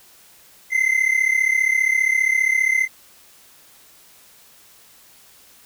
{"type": "tone pair together", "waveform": "triangle", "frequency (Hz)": [2050, 2085], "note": ["C7", "C7"], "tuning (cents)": [-36, -7], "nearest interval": "unison", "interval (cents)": 29, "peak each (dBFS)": -17, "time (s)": [0.7, 2.88], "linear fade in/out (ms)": 50, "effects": ["white hiss -50 dBFS RMS until 5.65 s"]}